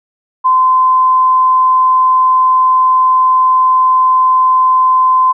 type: tone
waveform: sine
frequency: 1030 Hz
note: C6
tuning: 28 cents flat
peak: -6 dBFS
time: 0.44-5.33 s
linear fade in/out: 20 ms
effects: none